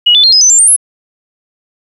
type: tone with pitch steps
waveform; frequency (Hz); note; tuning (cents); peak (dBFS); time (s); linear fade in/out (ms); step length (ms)
sine; 2905 / 3495 / 4204 / 5058 / 6085 / 7320 / 8806 / 10594; F#7 / A7 / C8 / D#8 / F#8 / A#8 / C#9 / E9; -32 / -12 / +7 / +28 / +48 / -32 / -13 / +8; -3; 0.06-0.764; 10; 88
effects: 7-bit